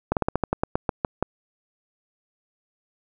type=slowing click train; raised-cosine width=1 ms; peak=-7 dBFS; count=12; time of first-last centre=0.12-1.226 s; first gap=48 ms; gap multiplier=1.14; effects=none